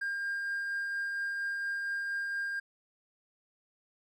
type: tone with tremolo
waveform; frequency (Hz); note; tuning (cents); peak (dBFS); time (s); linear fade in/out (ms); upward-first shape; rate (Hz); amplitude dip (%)
triangle; 1605; G6; +40; -28; 0.01-2.6; 10; triangle; 4.3; 30
effects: tanh soft clip ceiling -26 dBFS